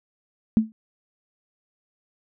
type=tone with exponential decay; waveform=sine; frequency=220 Hz; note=A3; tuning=in tune; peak=-10 dBFS; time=0.57-0.72 s; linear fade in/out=0 ms; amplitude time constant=31 ms; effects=none